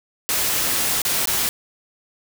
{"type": "noise with dropouts", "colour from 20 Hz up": "white", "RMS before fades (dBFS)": -21, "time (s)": [0.29, 1.49], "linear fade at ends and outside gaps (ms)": 0, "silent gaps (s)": [[1.018, 1.051], [1.256, 1.273]], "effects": []}